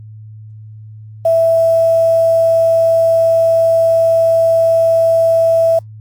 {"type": "tone with quantisation", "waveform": "sine", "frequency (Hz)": 659.3, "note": "E5", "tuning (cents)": 0, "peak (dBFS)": -8, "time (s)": [1.25, 5.79], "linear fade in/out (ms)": 5, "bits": 6, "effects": ["added 108 Hz sine -31 dBFS peak until 6 s", "Opus 48 kbps"]}